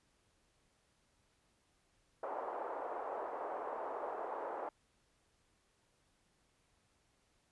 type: band-pass noise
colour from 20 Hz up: white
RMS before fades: -42 dBFS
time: 2.23-4.69 s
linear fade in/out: 2 ms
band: 420 to 960 Hz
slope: 24 dB/octave
effects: pink hiss -75 dBFS RMS until 7.51 s + resampled to 24000 Hz